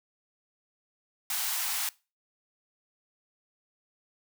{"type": "high-pass noise", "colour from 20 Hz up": "white", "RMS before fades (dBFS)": -31, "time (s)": [1.3, 1.89], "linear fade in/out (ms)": 2, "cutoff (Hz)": 700, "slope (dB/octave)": 96, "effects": ["noise-tail reverb RT60 0.3 s tail -22 dB re dry"]}